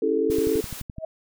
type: chord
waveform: sine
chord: A dominant seventh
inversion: first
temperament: equal with one note detuned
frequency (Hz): 277.2 / 329.6 / 400 / 440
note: C#4 / E4 / G4 / A4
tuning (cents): 0 / 0 / +35 / 0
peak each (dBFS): -28 / -26 / -28 / -22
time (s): 0.02-0.61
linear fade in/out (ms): 5
type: click train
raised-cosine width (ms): 5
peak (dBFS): -21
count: 9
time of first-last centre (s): 0.3-0.984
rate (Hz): 11.7
type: noise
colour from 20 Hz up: white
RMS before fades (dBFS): -38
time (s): 0.3-0.82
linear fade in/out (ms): 10
type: tone with exponential growth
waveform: sine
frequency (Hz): 640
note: D#5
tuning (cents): +49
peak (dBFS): -24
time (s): 0.96-1.05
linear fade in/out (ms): 5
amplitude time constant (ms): 19
effects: none